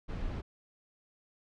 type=noise; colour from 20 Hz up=brown; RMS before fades=-36 dBFS; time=0.08-0.42 s; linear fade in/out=20 ms; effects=low-pass 4000 Hz 12 dB/octave